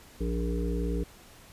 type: harmonic tone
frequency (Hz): 58.2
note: A#1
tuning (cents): -2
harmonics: 1 / 3 / 5 / 7 / 8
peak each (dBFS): -29 / -34 / -36 / -37 / -38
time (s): 0.2-1.04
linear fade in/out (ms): 10
effects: pink hiss -53 dBFS RMS until 1.52 s + resampled to 32000 Hz